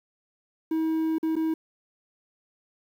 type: tone with dropouts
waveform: triangle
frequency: 320 Hz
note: D#4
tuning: 49 cents sharp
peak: -21 dBFS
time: 0.71-1.54 s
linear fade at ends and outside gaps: 5 ms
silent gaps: 1.184-1.229 / 1.356-1.364 s
effects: 9-bit